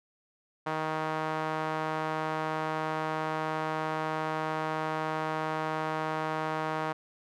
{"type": "tone with band-pass filter", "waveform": "sawtooth", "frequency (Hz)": 156.9, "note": "D#3", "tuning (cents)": 15, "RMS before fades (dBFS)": -32, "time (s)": [0.66, 6.93], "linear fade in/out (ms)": 10, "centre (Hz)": 1000, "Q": 1.3, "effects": []}